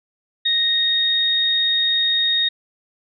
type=tone pair together; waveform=sine; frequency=1864.7 / 3722 Hz; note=A#6 / A#7; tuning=0 / -3 cents; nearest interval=octave; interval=1197 cents; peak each=-25 / -16 dBFS; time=0.45-2.49 s; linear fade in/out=10 ms; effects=none